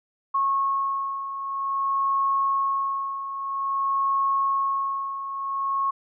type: beating tone pair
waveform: sine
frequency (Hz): 1094 / 1094.51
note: C#6 / C#6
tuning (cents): -23 / -22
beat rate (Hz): 0.51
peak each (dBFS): -29 / -23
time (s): 0.34-5.91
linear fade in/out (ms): 10
effects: none